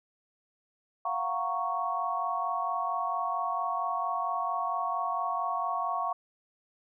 sine chord, Gb major seventh, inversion third, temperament equal with one note detuned, 695.6 / 740 / 932.3 / 1108.7 Hz, F5 / Gb5 / Bb5 / Db6, -7 / 0 / 0 / 0 cents, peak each -34 / -35 / -37 / -31 dBFS, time 1.05-6.13 s, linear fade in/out 5 ms, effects none

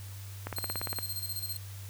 click train, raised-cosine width 0.5 ms, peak -20 dBFS, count 10, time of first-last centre 0.47-0.987 s, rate 17.4 Hz
5% pulse tone with tremolo, 4186 Hz, C8, in tune, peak -26 dBFS, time 0.56-1.57 s, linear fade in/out 5 ms, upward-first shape square, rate 15 Hz, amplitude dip 65%
effects added 98 Hz sine -41 dBFS peak until 1.89 s + white hiss -51 dBFS RMS until 1.89 s

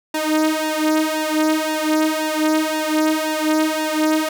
sawtooth tone with flanger, 311.1 Hz, D#4, in tune, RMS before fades -19 dBFS, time 0.14-4.29 s, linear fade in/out 5 ms, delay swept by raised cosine 1.1 to 3.4 ms, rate 1.9 Hz, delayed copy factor +0.8, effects none

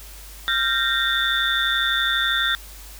sine tone cluster, 1383 / 1569 / 1850 / 3481 / 3613 Hz, F6 / G6 / A#6 / A7 / A7, -17 / +1 / -14 / -19 / +45 cents, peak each -25 dBFS, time 0.48-2.55 s, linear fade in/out 0 ms, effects added 50 Hz sine -40 dBFS peak until 2.99 s + white hiss -43 dBFS RMS until 2.99 s

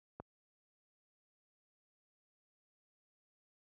click, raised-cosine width 1 ms, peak -30 dBFS, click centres 0.2 s, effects high-pass 60 Hz 12 dB/octave

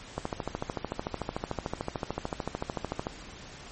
click train, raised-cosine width 1 ms, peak -16 dBFS, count 40, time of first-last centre 0.18-3.069 s, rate 13.5 Hz, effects pink hiss -46 dBFS RMS until 3.71 s + MP3 32 kbps

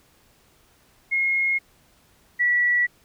sine tone pair in turn, 2154 / 1945.6 Hz, C7 / B6, +50 / -26 cents, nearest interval major second, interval 176 cents, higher first, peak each -19 / -17 dBFS, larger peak second, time 1.11-1.59 / 2.39-2.87 s, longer neither, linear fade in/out 20 ms, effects pink hiss -59 dBFS RMS until 3.04 s

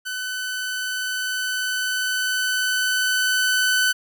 sawtooth tone with level ramp, 1507 Hz, F#6, 31 cents sharp, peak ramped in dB -23 to -13 dBFS, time 0.05-3.93 s, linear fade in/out 20 ms, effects none

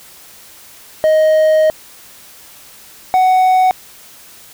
triangle tone pair in turn, 625 / 744.5 Hz, D#5 / F#5, +8 / +11 cents, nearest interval minor third, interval 303 cents, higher second, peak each -6 dBFS, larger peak neither, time 1.04-1.7 / 3.14-3.71 s, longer first, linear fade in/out 0 ms, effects white hiss -40 dBFS RMS until 4.53 s

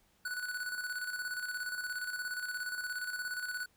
square tone with tremolo, 1480 Hz, F#6, in tune, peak -35 dBFS, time 0.25-3.66 s, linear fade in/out 5 ms, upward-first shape square, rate 17 Hz, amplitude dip 50%, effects pink hiss -70 dBFS RMS until 3.76 s

